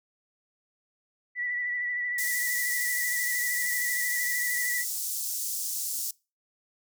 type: tone with vibrato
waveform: sine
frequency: 1959 Hz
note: B6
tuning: 15 cents flat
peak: -28 dBFS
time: 1.35-4.85 s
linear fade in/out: 50 ms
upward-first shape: sine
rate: 13 Hz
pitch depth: 27 cents each way
type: high-pass noise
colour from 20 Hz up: pink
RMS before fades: -32 dBFS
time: 2.18-6.11 s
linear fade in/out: 5 ms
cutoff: 5900 Hz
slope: 24 dB/octave
effects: noise-tail reverb RT60 0.3 s tail -24 dB re dry